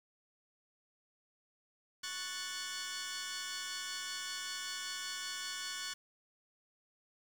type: chord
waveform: 10% pulse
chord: F# minor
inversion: second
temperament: equal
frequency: 1108.7 / 1480 / 1760 Hz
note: C#6 / F#6 / A6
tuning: 0 / 0 / 0 cents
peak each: -36 / -33 / -34 dBFS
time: 2.03-5.94 s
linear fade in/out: 10 ms
effects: low-pass 8000 Hz 12 dB/octave + 9-bit